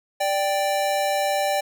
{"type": "tone pair together", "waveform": "square", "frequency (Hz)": [587.3, 784], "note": ["D5", "G5"], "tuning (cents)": [0, 0], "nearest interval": "perfect fourth", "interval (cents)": 500, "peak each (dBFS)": -24, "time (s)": [0.2, 1.61], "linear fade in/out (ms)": 10, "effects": []}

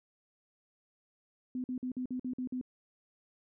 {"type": "tone bursts", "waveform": "sine", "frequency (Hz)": 253.1, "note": "B3", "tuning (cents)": 43, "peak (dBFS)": -33, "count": 8, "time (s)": [1.55, 2.613], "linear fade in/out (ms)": 2, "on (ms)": 90, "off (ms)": 49, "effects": []}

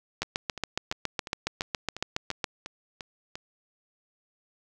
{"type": "two click trains", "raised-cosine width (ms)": 0.2, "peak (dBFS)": [-20, -10], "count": [10, 17], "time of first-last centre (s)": [[0.23, 3.355], [0.22, 2.442]], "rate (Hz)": [2.88, 7.2], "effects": []}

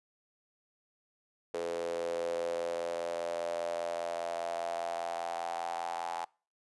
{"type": "tone with high-pass filter sweep", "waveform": "sawtooth", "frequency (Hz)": 85, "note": "F2", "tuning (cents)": -46, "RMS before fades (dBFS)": -36, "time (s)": [1.54, 6.25], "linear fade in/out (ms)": 0, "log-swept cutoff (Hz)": [460, 820], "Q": 8.2, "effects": ["noise-tail reverb RT60 0.4 s tail -26 dB re dry", "resampled to 24000 Hz"]}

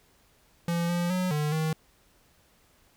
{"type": "tone with pitch steps", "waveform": "square", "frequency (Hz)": [170.6, 173.9, 183.3, 150.1, 157.7], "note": ["F3", "F3", "F#3", "D3", "D#3"], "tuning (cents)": [-40, -7, -16, 38, 24], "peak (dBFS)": -26, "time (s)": [0.68, 1.73], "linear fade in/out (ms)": 2, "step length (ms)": 210, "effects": ["pink hiss -63 dBFS RMS until 2.96 s"]}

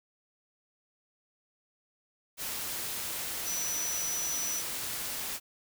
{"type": "tone in noise", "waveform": "sine", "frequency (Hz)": 5920, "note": "F#8", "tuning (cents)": 0, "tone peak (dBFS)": -32, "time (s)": [3.44, 4.63], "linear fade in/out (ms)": 50, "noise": "white", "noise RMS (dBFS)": -36, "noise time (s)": [2.37, 5.4], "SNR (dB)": 1, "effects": []}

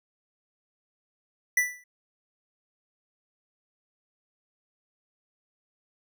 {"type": "tone with exponential decay", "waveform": "square", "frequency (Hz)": 1975.5, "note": "B6", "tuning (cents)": 0, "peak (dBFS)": -18, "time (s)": [1.57, 1.84], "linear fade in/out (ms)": 5, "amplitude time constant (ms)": 58, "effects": []}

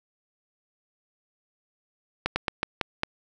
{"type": "slowing click train", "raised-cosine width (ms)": 0.3, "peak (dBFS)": -8, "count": 6, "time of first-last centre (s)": [2.26, 3.034], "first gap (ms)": 100, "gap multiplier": 1.22, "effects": []}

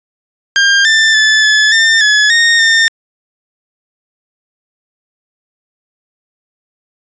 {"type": "tone with pitch steps", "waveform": "sawtooth", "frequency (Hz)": [1602, 1778, 1740, 1722, 1802, 1704, 1849, 1814], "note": ["G6", "A6", "A6", "A6", "A6", "G#6", "A#6", "A#6"], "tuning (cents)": [37, 18, -20, -38, 41, 44, -15, -48], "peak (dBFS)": -3, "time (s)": [0.56, 2.88], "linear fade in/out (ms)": 0, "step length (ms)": 290, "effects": ["resampled to 16000 Hz"]}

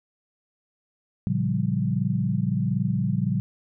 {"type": "chord", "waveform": "sine", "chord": "G half-diminished seventh", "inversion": "first", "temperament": "equal with one note detuned", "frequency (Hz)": [114.61, 138.59, 174.61, 196], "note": ["Bb2", "Db3", "F3", "G3"], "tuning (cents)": [-29, 0, 0, 0], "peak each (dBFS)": -27, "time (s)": [1.27, 3.4], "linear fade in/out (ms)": 0, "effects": []}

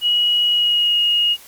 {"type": "tone with pitch glide", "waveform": "sine", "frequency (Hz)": [2908, 2870], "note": ["F#7", "F7"], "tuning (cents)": [-31, 47], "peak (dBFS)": -13, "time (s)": [0.01, 1.37], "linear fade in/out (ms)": 50, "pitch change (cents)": -22, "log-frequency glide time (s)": [0.5, 0.99], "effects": ["white hiss -43 dBFS RMS until 1.47 s", "MP3 96 kbps"]}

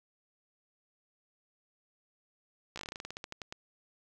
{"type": "slowing click train", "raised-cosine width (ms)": 0.2, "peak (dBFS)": -23, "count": 17, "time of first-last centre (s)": [2.76, 3.525], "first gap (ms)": 15, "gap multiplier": 1.14, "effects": []}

